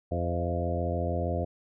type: harmonic tone with a mistuned harmonic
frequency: 86.3 Hz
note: F2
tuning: 20 cents flat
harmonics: 1 / 2 / 3 / 4 / 5 / 6 / 7 / 8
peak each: -30 / -36 / -38 / -38 / -40 / -35 / -36 / -36 dBFS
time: 0.11-1.45 s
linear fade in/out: 10 ms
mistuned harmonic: 7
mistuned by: +32 cents
effects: none